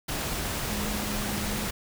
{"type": "tone in noise", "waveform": "sine", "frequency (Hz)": 207.7, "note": "G#3", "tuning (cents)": 0, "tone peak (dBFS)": -33, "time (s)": [0.69, 1.67], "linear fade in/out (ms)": 10, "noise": "pink", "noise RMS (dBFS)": -31, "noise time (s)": [0.08, 1.71], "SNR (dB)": -5, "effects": []}